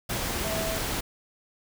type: tone in noise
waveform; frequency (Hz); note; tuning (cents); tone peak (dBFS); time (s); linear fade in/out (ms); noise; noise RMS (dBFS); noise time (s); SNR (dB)
sine; 652; E5; -19; -31; 0.44-0.78; 10; pink; -30; 0.09-1.01; -4
effects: none